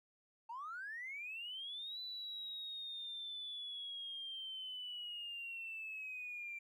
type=linear two-way sweep; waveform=triangle; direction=up then down; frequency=883 to 3994 to 2353 Hz; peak=-40 dBFS; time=0.49-6.59 s; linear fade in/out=10 ms; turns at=2 s; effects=tanh soft clip ceiling -41 dBFS